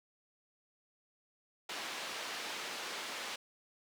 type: band-pass noise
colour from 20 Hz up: white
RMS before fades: -42 dBFS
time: 1.69-3.36 s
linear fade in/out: 5 ms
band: 300 to 3900 Hz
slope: 12 dB/octave
effects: none